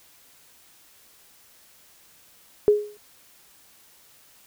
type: tone with exponential decay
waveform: sine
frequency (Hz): 417.1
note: G#4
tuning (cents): +7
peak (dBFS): -10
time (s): 2.68-2.97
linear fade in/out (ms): 0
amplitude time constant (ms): 63
effects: white hiss -55 dBFS RMS until 4.46 s